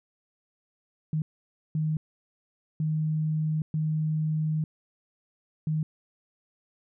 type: tone bursts at uneven times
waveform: sine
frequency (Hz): 155.56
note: D#3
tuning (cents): 0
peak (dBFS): -24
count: 5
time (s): 1.13-1.22 / 1.75-1.97 / 2.8-3.62 / 3.74-4.64 / 5.67-5.83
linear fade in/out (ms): 2
effects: none